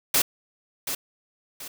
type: noise with echo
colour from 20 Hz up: white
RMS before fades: -20 dBFS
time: 0.14-0.22 s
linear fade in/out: 5 ms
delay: 730 ms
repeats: 2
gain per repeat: -9 dB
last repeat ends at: 1.68 s
effects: none